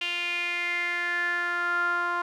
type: tone with band-pass filter sweep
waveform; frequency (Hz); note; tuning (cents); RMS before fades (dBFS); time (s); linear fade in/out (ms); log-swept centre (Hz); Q
sawtooth; 349.2; F4; 0; -28; 0.01-2.22; 5; 2800 to 1200; 6.7
effects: none